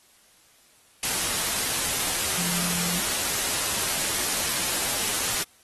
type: tone in noise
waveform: sine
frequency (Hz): 174.61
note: F3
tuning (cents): 0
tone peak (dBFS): -33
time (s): 2.38-2.99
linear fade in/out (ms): 2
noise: white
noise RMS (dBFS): -26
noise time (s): 1.03-5.43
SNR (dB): -10
effects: white hiss -58 dBFS RMS until 5.63 s + AAC 32 kbps